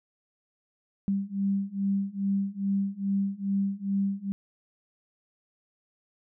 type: beating tone pair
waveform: sine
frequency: 196 / 198.4 Hz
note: G3 / G3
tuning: 0 / +21 cents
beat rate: 2.4 Hz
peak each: -29 / -28 dBFS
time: 1.08-4.32 s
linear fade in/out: 0 ms
effects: none